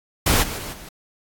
pink noise with level steps, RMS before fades -17 / -29 / -32 / -40 dBFS, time 0.26-0.89 s, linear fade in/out 5 ms, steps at 0.42 / 0.57 / 0.72 s, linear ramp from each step 20 ms, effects AAC 64 kbps

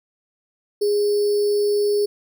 sine tone with sample-and-hold, 411.8 Hz, G#4, 15 cents flat, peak -16 dBFS, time 0.81-2.06 s, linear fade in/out 10 ms, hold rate 4900 Hz, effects none

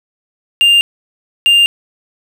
triangle tone bursts at uneven times, 2800 Hz, F7, 4 cents sharp, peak -4 dBFS, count 2, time 0.61-0.81 / 1.46-1.66 s, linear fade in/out 0 ms, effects none

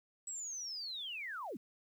sine linear sweep, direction down, 7890 to 174.61 Hz, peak -40 dBFS, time 0.27-1.57 s, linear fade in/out 5 ms, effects 11-bit

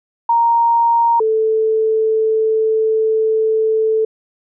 sine tone pair in turn, 932 / 439.8 Hz, A#5 / A4, -1 / -1 cents, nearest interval octave + minor second, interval 1300 cents, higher first, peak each -10 / -12 dBFS, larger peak first, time 0.29-1.2 / 1.2-4.05 s, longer second, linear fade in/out 5 ms, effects none

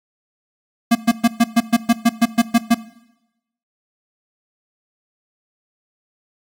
square tone bursts, 233.1 Hz, A#3, in tune, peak -10 dBFS, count 12, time 0.91-2.746 s, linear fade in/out 10 ms, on 43 ms, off 120 ms, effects noise-tail reverb RT60 0.9 s tail -18 dB re dry + AAC 64 kbps

